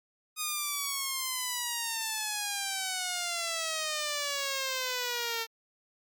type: exponential sweep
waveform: 5% pulse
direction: down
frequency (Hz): 1244.5 to 451.3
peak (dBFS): -19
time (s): 0.36-5.47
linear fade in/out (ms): 50
effects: MP3 96 kbps